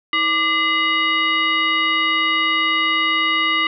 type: tone with frequency modulation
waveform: sine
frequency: 2042 Hz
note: C7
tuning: 43 cents flat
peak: -15 dBFS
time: 0.13-3.67 s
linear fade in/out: 2 ms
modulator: 860 Hz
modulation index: 1.3
effects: none